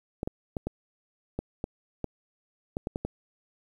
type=clicks; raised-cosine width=2 ms; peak=-17 dBFS; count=11; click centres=0.231 / 0.275 / 0.568 / 0.67 / 1.39 / 1.641 / 2.043 / 2.769 / 2.871 / 2.959 / 3.05 s; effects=9-bit